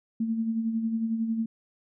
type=tone with tremolo; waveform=sine; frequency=225.4 Hz; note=A3; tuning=42 cents sharp; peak=-23 dBFS; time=0.2-1.46 s; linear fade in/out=5 ms; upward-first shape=sine; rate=11 Hz; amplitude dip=50%; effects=none